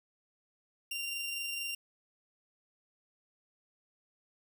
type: tone with amplitude modulation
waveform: sawtooth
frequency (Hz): 2776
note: F7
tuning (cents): -11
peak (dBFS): -31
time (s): 0.91-1.75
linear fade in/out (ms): 5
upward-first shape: sine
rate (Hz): 24.4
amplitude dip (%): 25
effects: none